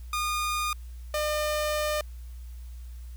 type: tone pair in turn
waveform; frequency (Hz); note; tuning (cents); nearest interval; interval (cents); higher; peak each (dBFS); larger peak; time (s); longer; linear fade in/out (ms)
sawtooth; 1221 / 603.8; D#6 / D5; -33 / +48; octave; 1219; first; -23 / -22; second; 0.13-0.73 / 1.14-2.01; second; 2
effects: added 60 Hz sine -38 dBFS peak until 3.16 s + white hiss -60 dBFS RMS until 3.16 s